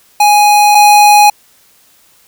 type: tone pair in turn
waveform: square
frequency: 830.6 / 830.6 Hz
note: G#5 / G#5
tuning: 0 / 0 cents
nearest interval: unison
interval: 0 cents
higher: neither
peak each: -5 / -3 dBFS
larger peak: second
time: 0.2-0.75 / 0.75-1.3 s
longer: neither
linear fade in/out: 5 ms
effects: white hiss -48 dBFS RMS until 2.27 s